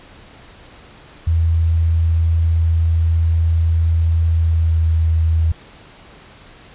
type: tone with pitch glide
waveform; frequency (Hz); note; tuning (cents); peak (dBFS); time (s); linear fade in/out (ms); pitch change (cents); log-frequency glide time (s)
sine; 82.3 to 81.07; E2 to E2; -2 to -28; -12; 1.27-5.52; 5; -26; 4.29-4.87
effects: pink hiss -43 dBFS RMS until 6.74 s + resampled to 8000 Hz